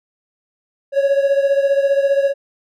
triangle beating tone pair, 552 / 567 Hz, C#5 / C#5, -7 / +39 cents, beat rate 15 Hz, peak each -12 / -17 dBFS, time 0.92-2.34 s, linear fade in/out 50 ms, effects none

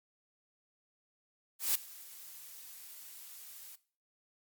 blue noise with ADSR envelope, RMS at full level -28 dBFS, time 1.59-3.76 s, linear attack 160 ms, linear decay 7 ms, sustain -22 dB, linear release 15 ms, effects noise-tail reverb RT60 0.4 s tail -17 dB re dry + Opus 48 kbps

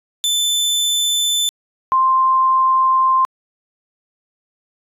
sawtooth / sine tone pair in turn, 3525 / 1048 Hz, A7 / C6, +2 / +2 cents, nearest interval octave + major sixth, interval 2100 cents, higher first, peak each -12 / -11 dBFS, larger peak second, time 0.24-1.49 / 1.92-3.25 s, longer second, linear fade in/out 0 ms, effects resampled to 32000 Hz

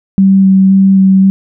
sine tone with vibrato, 192.3 Hz, G3, 33 cents flat, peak -3 dBFS, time 0.18-1.3 s, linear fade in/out 0 ms, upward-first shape square, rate 1.9 Hz, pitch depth 9 cents each way, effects none

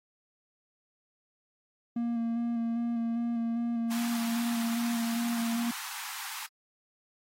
triangle tone with vibrato, 233.1 Hz, A#3, in tune, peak -26 dBFS, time 1.96-5.71 s, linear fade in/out 5 ms, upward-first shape square, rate 2.5 Hz, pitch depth 16 cents each way
pink high-pass noise, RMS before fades -40 dBFS, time 3.9-6.47 s, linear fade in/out 20 ms, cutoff 790 Hz, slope 96 dB/octave
effects AAC 48 kbps

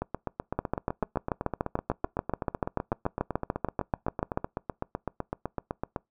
two click trains, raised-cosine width 1 ms, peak -12 / -16 dBFS, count 27 / 48, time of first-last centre 0.59-4.375 / 0.02-5.962 s, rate 6.87 / 7.91 Hz, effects noise-tail reverb RT60 0.2 s tail -25 dB re dry

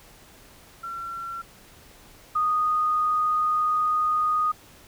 sine tone pair in turn, 1360 / 1237.3 Hz, F6 / D#6, -46 / -10 cents, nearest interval major second, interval 164 cents, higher first, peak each -31 / -20 dBFS, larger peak second, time 0.83-1.42 / 2.35-4.52 s, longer second, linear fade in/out 10 ms, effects pink hiss -51 dBFS RMS until 4.87 s

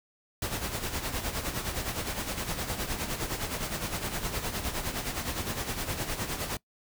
pink noise with tremolo, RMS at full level -31 dBFS, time 0.42-6.57 s, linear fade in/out 2 ms, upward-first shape sine, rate 9.7 Hz, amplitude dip 60%, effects noise-tail reverb RT60 0.1 s tail -22 dB re dry

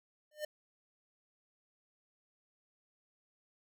square tone with exponential growth, 604 Hz, D5, 48 cents sharp, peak -34 dBFS, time 0.31-0.45 s, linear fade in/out 5 ms, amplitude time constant 29 ms, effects none

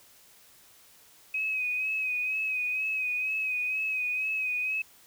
sine tone with vibrato, 2529 Hz, D#7, 28 cents sharp, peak -27 dBFS, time 1.34-4.82 s, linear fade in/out 5 ms, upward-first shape sine, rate 2.1 Hz, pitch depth 41 cents each way, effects white hiss -57 dBFS RMS until 5.06 s

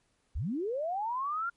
sine linear sweep, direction up, 42.14 to 1416 Hz, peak -30 dBFS, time 0.35-1.5 s, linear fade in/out 10 ms, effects pink hiss -73 dBFS RMS until 1.56 s + MP3 48 kbps

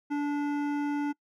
sine tone with hard clipping, 290.2 Hz, D4, 21 cents flat, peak -29 dBFS, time 0.1-1.13 s, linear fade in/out 20 ms, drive 13 dB, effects noise-tail reverb RT60 0.1 s tail -24 dB re dry

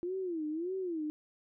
sine tone with vibrato, 340 Hz, F4, 46 cents flat, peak -33 dBFS, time 0.03-1.1 s, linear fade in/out 0 ms, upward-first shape sine, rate 1.7 Hz, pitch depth 200 cents each way, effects none

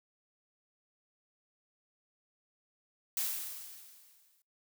blue noise with exponential decay, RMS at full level -32 dBFS, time 3.17-4.42 s, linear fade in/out 1 ms, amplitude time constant 270 ms, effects noise-tail reverb RT60 0.3 s tail -25 dB re dry

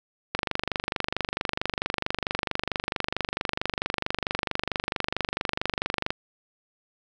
click train, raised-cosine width 0.3 ms, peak -9 dBFS, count 142, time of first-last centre 0.35-6.105 s, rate 24.5 Hz, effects none

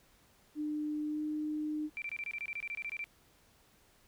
sine tone with pitch glide, 301.2 to 304.2 Hz, D4 to D#4, +44 to -39 cents, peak -33 dBFS, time 0.55-1.9 s, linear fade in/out 50 ms, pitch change +17 cents, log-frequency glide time 1.06-1.21 s
sine tone bursts, 2349 Hz, D7, in tune, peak -36 dBFS, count 15, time 1.97-3.041 s, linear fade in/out 0 ms, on 49 ms, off 24 ms
effects pink hiss -66 dBFS RMS until 4.07 s

